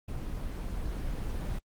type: noise with level ramp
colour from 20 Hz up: brown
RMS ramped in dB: -36 to -32 dBFS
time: 0.08-1.59 s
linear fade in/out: 5 ms
effects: Opus 24 kbps